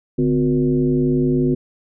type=tone with frequency modulation; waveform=sine; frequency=255.1 Hz; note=C4; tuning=44 cents flat; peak=-14 dBFS; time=0.18-1.55 s; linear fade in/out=10 ms; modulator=109 Hz; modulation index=1.2; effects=none